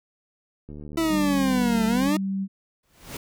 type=click train; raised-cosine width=3 ms; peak=-27 dBFS; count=105; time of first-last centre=0.69-2.088 s; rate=74.4 Hz
type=exponential two-way sweep; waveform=40% pulse; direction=down then up; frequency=333.1 to 220 to 313.7 Hz; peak=-20 dBFS; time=0.97-2.17 s; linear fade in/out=5 ms; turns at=1.86 s
type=tone; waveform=sine; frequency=193.9 Hz; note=G3; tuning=19 cents flat; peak=-24 dBFS; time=1.09-2.48 s; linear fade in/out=50 ms
type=noise with exponential growth; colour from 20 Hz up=pink; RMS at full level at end=-32 dBFS; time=2.83-3.17 s; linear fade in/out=5 ms; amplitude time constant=72 ms
effects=none